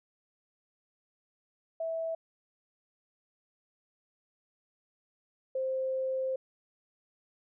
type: tone pair in turn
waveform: sine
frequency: 654 / 524.4 Hz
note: E5 / C5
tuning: -14 / +4 cents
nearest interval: major third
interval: 382 cents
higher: first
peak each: -31 / -29 dBFS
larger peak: second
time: 1.8-2.15 / 5.55-6.36 s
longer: second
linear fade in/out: 5 ms
effects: none